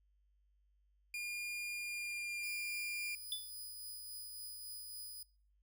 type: tone with pitch glide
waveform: 40% pulse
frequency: 2417 to 2393 Hz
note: D7 to D7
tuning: +49 to +32 cents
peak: -39 dBFS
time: 1.14-3.15 s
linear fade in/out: 2 ms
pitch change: -17 cents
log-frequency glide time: 1.72-2.56 s
type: tone with tremolo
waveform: 10% pulse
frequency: 4978 Hz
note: D#8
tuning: in tune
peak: -38 dBFS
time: 2.43-5.23 s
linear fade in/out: 5 ms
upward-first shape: triangle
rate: 3.6 Hz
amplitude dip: 30%
type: tone with exponential decay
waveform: square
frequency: 3484 Hz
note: A7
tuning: 18 cents flat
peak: -35 dBFS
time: 3.32-3.51 s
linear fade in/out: 1 ms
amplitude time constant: 40 ms
effects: noise-tail reverb RT60 0.5 s tail -24 dB re dry + added 50 Hz sine -70 dBFS peak until 5.62 s